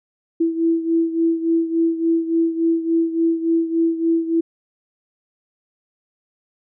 sine beating tone pair, 329.6 / 333.1 Hz, E4 / E4, 0 / +18 cents, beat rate 3.5 Hz, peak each -17 / -22 dBFS, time 0.4-4.41 s, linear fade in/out 10 ms, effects none

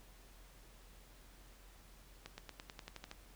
accelerating click train, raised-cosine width 0.2 ms, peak -29 dBFS, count 10, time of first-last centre 2.26-3.114 s, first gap 120 ms, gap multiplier 0.94, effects added 44 Hz sine -59 dBFS peak until 3.35 s + pink hiss -63 dBFS RMS until 3.35 s

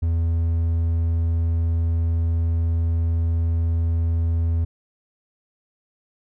triangle tone, 83 Hz, E2, 12 cents sharp, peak -16 dBFS, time 0.02-4.65 s, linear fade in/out 10 ms, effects none

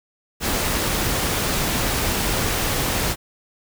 pink noise, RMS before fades -22 dBFS, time 0.4-3.16 s, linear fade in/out 50 ms, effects none

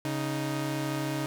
sawtooth tone pair together, 138.58 / 311.1 Hz, C#3 / D#4, 0 / 0 cents, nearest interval octave + major second, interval 1400 cents, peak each -28 dBFS, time 0.05-1.26 s, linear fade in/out 0 ms, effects none

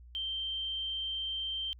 sine tone, 3136 Hz, G7, in tune, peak -33 dBFS, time 0.15-1.73 s, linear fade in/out 0 ms, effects added 60 Hz sine -50 dBFS peak until 1.79 s

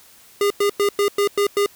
square tone bursts, 406 Hz, G#4, 39 cents flat, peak -16 dBFS, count 7, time 0.41-1.661 s, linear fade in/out 2 ms, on 93 ms, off 100 ms, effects white hiss -49 dBFS RMS until 1.75 s

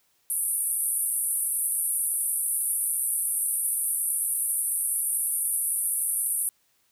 white band-pass noise, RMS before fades -27 dBFS, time 0.3-6.49 s, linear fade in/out 0 ms, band 9000 to 12000 Hz, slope 96 dB/octave, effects white hiss -68 dBFS RMS until 6.91 s

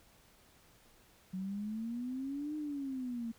sine exponential two-way sweep, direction up then down, 183.6 to 306.9 to 225.8 Hz, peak -36 dBFS, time 1.33-3.32 s, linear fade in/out 10 ms, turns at 2.56 s, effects pink hiss -64 dBFS RMS until 3.38 s

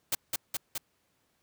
white noise with echo, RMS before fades -28 dBFS, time 0.12-0.15 s, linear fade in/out 5 ms, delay 210 ms, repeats 3, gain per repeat -2 dB, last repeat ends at 0.78 s, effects pink hiss -73 dBFS RMS until 1.42 s + high-pass 80 Hz 12 dB/octave

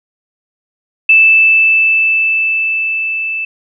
sine tone with level ramp, 2637 Hz, E7, in tune, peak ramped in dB -3 to -16 dBFS, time 1.09-3.45 s, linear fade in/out 5 ms, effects none

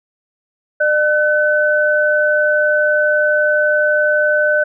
sine tone pair together, 600 / 1511.9 Hz, D5 / F#6, +37 / +37 cents, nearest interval octave + major third, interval 1600 cents, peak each -14 dBFS, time 0.8-4.64 s, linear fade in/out 10 ms, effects none

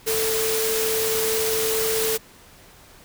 sine tone in noise, 443.3 Hz, A4, 13 cents sharp, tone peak -23 dBFS, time 0.06-2.18 s, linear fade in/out 20 ms, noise white, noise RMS -25 dBFS, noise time 0.06-2.18 s, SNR -1 dB, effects pink hiss -49 dBFS RMS until 3.04 s

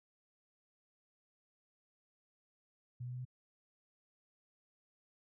sine tone with pitch steps, 122.9 / 124.11 / 125.34 / 126.57 Hz, B2 / B2 / B2 / B2, -8 / +9 / +26 / +43 cents, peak -40 dBFS, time 3-3.252 s, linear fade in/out 10 ms, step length 63 ms, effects none

